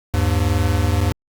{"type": "tone pair together", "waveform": "square", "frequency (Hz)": [79.4, 100.69], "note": ["D#2", "G2"], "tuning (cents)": [36, 47], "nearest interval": "major third", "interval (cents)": 411, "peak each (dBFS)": -19, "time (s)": [0.14, 1.12], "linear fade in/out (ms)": 0, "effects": ["Opus 48 kbps"]}